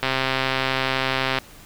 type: click train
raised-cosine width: 0.3 ms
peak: -5 dBFS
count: 180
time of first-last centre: 0.03-1.386 s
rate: 132 Hz
effects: pink hiss -46 dBFS RMS until 1.65 s